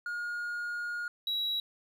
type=tone pair in turn; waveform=triangle; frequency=1430 / 3883 Hz; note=F6 / B7; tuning=+41 / -30 cents; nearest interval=octave + perfect fourth; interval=1729 cents; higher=second; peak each=-31 / -27 dBFS; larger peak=second; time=0.06-1.08 / 1.27-1.6 s; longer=first; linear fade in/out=2 ms; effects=tanh soft clip ceiling -24 dBFS